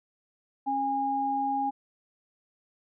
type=tone pair together; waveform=sine; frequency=273.5 / 818.3 Hz; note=C#4 / G#5; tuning=-23 / -26 cents; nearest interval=octave + perfect fifth; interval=1897 cents; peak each=-33 / -26 dBFS; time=0.66-1.71 s; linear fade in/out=20 ms; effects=none